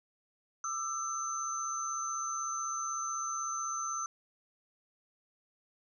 sine tone cluster, 1194 / 1330 / 6160 Hz, D6 / E6 / G8, +28 / +15 / -31 cents, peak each -40 / -37 / -37 dBFS, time 0.64-4.06 s, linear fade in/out 2 ms, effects none

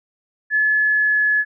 sine tone with pitch glide, 1717 to 1706.1 Hz, A6 to G#6, -43 to +46 cents, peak -14 dBFS, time 0.5-1.45 s, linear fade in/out 50 ms, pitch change -11 cents, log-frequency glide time 0.64-1.2 s, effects none

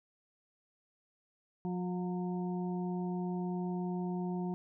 harmonic tone with a mistuned harmonic, 179.4 Hz, F3, 47 cents sharp, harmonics 1 / 2 / 4 / 5, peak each -34 / -40 / -46 / -48 dBFS, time 1.65-4.54 s, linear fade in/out 0 ms, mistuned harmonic 5, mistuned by +32 cents, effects none

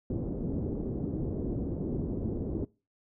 white low-pass noise, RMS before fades -33 dBFS, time 0.1-2.65 s, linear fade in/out 2 ms, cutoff 370 Hz, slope 24 dB/octave, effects noise-tail reverb RT60 0.3 s tail -22 dB re dry

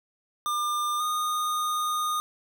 square tone pair in turn, 1200 / 1228.8 Hz, D6 / D#6, +37 / -22 cents, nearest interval unison, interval 41 cents, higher second, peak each -26 dBFS, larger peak neither, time 0.46-1 / 1-2.2 s, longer second, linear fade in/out 0 ms, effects none

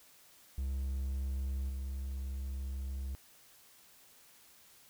triangle tone with level steps, 66.8 Hz, C2, 36 cents sharp, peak -31 / -34 dBFS, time 0.58-3.15 s, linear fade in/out 0 ms, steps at 1.69 s, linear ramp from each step 5 ms, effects white hiss -61 dBFS RMS until 4.89 s

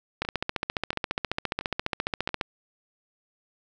two click trains, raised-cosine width 0.3 ms, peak -10 / -19 dBFS, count 33 / 4, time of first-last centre 0.22-2.412 / 0.25-2.291 s, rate 14.6 / 1.47 Hz, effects none

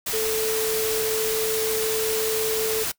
sine tone in noise, 440 Hz, A4, in tune, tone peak -23 dBFS, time 0.13-2.84 s, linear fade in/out 10 ms, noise white, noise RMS -27 dBFS, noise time 0.06-2.92 s, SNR +1 dB, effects noise-tail reverb RT60 0.1 s tail -21 dB re dry

